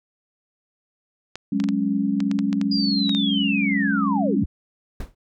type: clicks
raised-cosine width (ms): 0.2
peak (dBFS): -15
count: 11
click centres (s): 1.356 / 1.601 / 1.64 / 1.688 / 2.204 / 2.314 / 2.39 / 2.529 / 2.614 / 3.094 / 3.149
type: chord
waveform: sine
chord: F# suspended second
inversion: none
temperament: equal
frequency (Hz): 185 / 207.7 / 277.2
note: F#3 / G#3 / C#4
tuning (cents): 0 / 0 / 0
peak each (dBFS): -27 / -22 / -23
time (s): 1.52-4.44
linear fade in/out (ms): 5
type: linear sweep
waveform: sine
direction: down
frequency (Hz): 4900 to 32.7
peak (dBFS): -23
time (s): 2.71-4.46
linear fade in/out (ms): 10
type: noise with exponential decay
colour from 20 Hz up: brown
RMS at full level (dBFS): -25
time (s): 5-5.15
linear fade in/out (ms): 5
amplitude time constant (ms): 32
effects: none